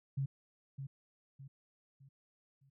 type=tone with echo; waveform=sine; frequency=136.7 Hz; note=C#3; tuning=24 cents flat; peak=-32 dBFS; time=0.17-0.26 s; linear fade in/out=10 ms; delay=610 ms; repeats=4; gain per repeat=-8 dB; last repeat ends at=2.7 s; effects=none